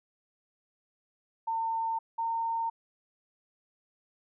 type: tone pair in turn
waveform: sine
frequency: 905 / 913.9 Hz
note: A5 / A#5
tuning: +48 / -35 cents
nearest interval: unison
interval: 17 cents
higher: second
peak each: -28 dBFS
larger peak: neither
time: 1.47-1.99 / 2.18-2.7 s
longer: neither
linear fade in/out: 10 ms
effects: none